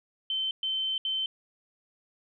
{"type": "tone bursts at uneven times", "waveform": "sine", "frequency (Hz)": 3086, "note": "G7", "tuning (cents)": -28, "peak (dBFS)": -27, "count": 3, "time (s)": [[0.3, 0.51], [0.63, 0.98], [1.05, 1.26]], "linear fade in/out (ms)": 2, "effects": []}